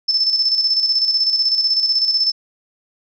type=tone with tremolo; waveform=sine; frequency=5274 Hz; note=E8; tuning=in tune; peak=-12 dBFS; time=0.08-2.32 s; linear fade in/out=10 ms; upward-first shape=square; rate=16 Hz; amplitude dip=50%; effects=none